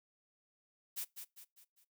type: noise with echo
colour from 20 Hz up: blue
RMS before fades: -40 dBFS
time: 0.96-1.05 s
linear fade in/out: 20 ms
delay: 200 ms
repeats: 4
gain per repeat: -7 dB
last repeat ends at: 1.85 s
effects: noise-tail reverb RT60 0.2 s tail -21 dB re dry

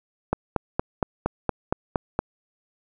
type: click train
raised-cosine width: 1 ms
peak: -7 dBFS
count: 9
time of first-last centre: 0.33-2.19 s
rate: 4.3 Hz
effects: none

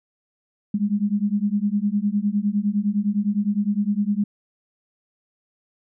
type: beating tone pair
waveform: sine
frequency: 200.5 / 210.3 Hz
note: G3 / G#3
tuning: +39 / +22 cents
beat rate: 9.8 Hz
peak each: -22 / -22 dBFS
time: 0.74-4.24 s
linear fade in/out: 5 ms
effects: none

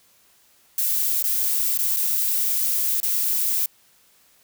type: noise with dropouts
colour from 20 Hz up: violet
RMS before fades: -22 dBFS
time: 0.78-3.66 s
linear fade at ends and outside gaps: 2 ms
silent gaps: 1.226-1.24 / 1.776-1.788 / 1.964-1.969 / 3.002-3.03 s
effects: white hiss -58 dBFS RMS until 4.43 s

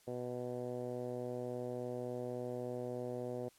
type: tone with low-pass filter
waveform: 10% pulse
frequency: 123.47 Hz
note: B2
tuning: in tune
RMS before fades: -41 dBFS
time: 0.07-3.49 s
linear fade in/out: 10 ms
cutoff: 550 Hz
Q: 2.1
effects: white hiss -67 dBFS RMS until 3.58 s + low-pass 12000 Hz 12 dB/octave

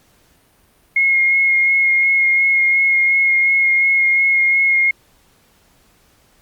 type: tone with vibrato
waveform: sine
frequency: 2154 Hz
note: C7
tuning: 50 cents sharp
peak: -11 dBFS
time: 0.96-4.91 s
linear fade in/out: 5 ms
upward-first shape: sine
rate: 2.8 Hz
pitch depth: 14 cents each way
effects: pink hiss -55 dBFS RMS until 6.41 s + Opus 48 kbps

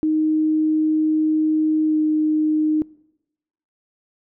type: tone with pitch glide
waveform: sine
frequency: 311.1 to 308.4 Hz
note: D#4 to D#4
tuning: 0 to -15 cents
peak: -16 dBFS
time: 0.03-2.82 s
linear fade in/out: 0 ms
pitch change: -15 cents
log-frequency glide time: 1.86-1.96 s
effects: noise-tail reverb RT60 0.9 s tail -23 dB re dry

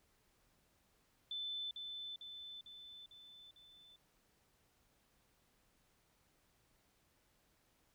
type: tone with echo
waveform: sine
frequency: 3520 Hz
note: A7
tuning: in tune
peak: -40 dBFS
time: 1.31-1.71 s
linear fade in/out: 2 ms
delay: 450 ms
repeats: 5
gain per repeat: -4 dB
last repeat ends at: 3.96 s
effects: pink hiss -75 dBFS RMS until 7.94 s

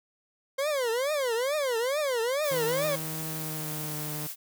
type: tone with vibrato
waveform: 40% pulse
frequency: 525 Hz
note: C5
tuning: 6 cents sharp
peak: -25 dBFS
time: 0.58-2.96 s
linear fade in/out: 10 ms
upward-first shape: triangle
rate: 2.3 Hz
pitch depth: 300 cents each way
type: noise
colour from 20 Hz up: blue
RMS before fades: -37 dBFS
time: 2.42-4.36 s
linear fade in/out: 50 ms
type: tone with pitch glide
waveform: sawtooth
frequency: 158.2 to 151.06 Hz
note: D#3 to D3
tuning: +29 to +49 cents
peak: -31 dBFS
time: 2.51-4.27 s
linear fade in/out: 5 ms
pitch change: -80 cents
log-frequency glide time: 3.32-3.96 s
effects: none

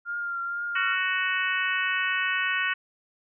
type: tone with vibrato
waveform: sine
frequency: 1396.9 Hz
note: F6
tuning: in tune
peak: -28 dBFS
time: 0.05-0.97 s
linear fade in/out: 50 ms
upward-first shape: triangle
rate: 2.1 Hz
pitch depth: 27 cents each way
type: harmonic tone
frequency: 371.8 Hz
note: F#4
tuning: 8 cents sharp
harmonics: 3 / 4 / 5 / 6 / 7 / 8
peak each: -33 / -28 / -29 / -35 / -31 / -35 dBFS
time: 0.75-2.74 s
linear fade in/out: 10 ms
effects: none

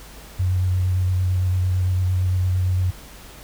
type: tone with vibrato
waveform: sine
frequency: 91.8 Hz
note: F#2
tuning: 13 cents flat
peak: -17 dBFS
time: 0.39-2.91 s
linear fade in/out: 10 ms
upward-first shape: sine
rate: 8.8 Hz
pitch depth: 19 cents each way
effects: added 50 Hz sine -42 dBFS peak until 3.43 s + pink hiss -43 dBFS RMS until 3.43 s

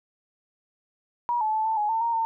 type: tone with pitch steps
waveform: sine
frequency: 958 / 865 / 872 / 886 / 838 / 898 / 931 / 905 Hz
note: A#5 / A5 / A5 / A5 / G#5 / A5 / A#5 / A5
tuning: +47 / -30 / -16 / +12 / +15 / +35 / -2 / +48 cents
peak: -22 dBFS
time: 1.29-2.25 s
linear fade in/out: 0 ms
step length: 120 ms
effects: none

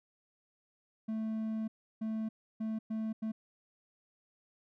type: tone bursts at uneven times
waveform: triangle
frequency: 220 Hz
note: A3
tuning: in tune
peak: -31 dBFS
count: 5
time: 1.08-1.68 / 2.01-2.29 / 2.6-2.79 / 2.9-3.13 / 3.22-3.32 s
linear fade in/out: 10 ms
effects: none

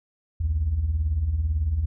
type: beating tone pair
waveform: sine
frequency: 61.74 / 79.74 Hz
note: B1 / D#2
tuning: 0 / +43 cents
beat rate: 18 Hz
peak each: -27 / -21 dBFS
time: 0.4-1.86 s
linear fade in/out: 10 ms
effects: tanh soft clip ceiling -16 dBFS

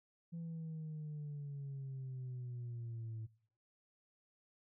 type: exponential sweep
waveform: sine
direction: down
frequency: 169 to 110 Hz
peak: -40 dBFS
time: 0.32-3.27 s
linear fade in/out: 20 ms
effects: noise-tail reverb RT60 0.6 s tail -24 dB re dry + tanh soft clip ceiling -40 dBFS

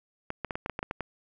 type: clicks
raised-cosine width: 0.5 ms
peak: -17 dBFS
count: 10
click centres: 0.304 / 0.447 / 0.508 / 0.555 / 0.661 / 0.697 / 0.791 / 0.829 / 0.911 / 1.007 s
effects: none

